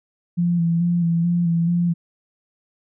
sine tone with vibrato, 170.6 Hz, F3, 40 cents flat, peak -16 dBFS, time 0.37-1.94 s, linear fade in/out 20 ms, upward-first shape square, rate 2.3 Hz, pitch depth 28 cents each way, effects none

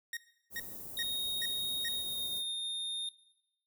sawtooth tone bursts, 1864.7 Hz, A#6, in tune, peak -33 dBFS, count 5, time 0.13-1.885 s, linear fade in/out 2 ms, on 39 ms, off 390 ms
white band-stop noise, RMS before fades -45 dBFS, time 0.5-2.43 s, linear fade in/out 50 ms, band 490 to 15000 Hz, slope 12 dB/octave
square tone with pitch glide, 3734 to 3659 Hz, A#7 to A#7, +2 to -33 cents, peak -35 dBFS, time 0.97-3.09 s, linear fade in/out 2 ms, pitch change -35 cents, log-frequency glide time 1.96-2.5 s
effects noise-tail reverb RT60 0.9 s tail -17 dB re dry

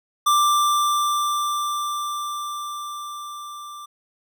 square tone with level ramp, 1180 Hz, D6, 8 cents sharp, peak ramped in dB -15 to -36 dBFS, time 0.26-3.86 s, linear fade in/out 10 ms, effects none

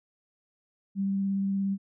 sine tone with vibrato, 196 Hz, G3, in tune, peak -25 dBFS, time 0.95-1.78 s, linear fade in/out 50 ms, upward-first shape square, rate 17 Hz, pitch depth 8 cents each way, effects none

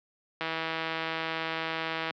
click train, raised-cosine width 0.3 ms, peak -15 dBFS, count 276, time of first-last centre 0.41-2.108 s, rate 162 Hz, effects high-pass 200 Hz 12 dB/octave + low-pass 4000 Hz 12 dB/octave

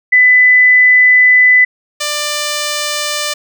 sine / 5% pulse tone pair in turn, 2000 / 593.3 Hz, B6 / D5, +21 / +18 cents, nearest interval octave + major sixth, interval 2103 cents, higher first, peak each -4 dBFS, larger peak neither, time 0.12-1.65 / 2-3.34 s, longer first, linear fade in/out 10 ms, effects none

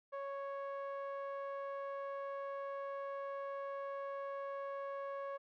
sawtooth tone with low-pass filter, 554.4 Hz, C#5, in tune, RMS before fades -43 dBFS, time 0.12-5.38 s, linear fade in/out 20 ms, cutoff 1200 Hz, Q 1.4, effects none

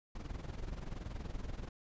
brown noise with amplitude modulation, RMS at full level -39 dBFS, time 0.15-1.69 s, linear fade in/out 5 ms, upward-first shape sine, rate 21 Hz, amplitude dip 75%, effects resampled to 16000 Hz

